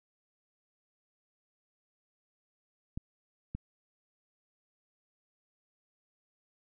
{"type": "clicks", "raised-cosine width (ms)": 5, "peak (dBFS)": -24, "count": 2, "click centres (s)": [2.975, 3.55], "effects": []}